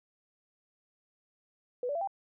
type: tone with pitch steps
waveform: sine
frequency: 493.7 / 577 / 674.4 / 788.2 Hz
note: B4 / D5 / E5 / G5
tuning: -1 / -31 / +39 / +9 cents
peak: -30 dBFS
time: 1.83-2.074 s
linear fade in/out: 2 ms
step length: 61 ms
effects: none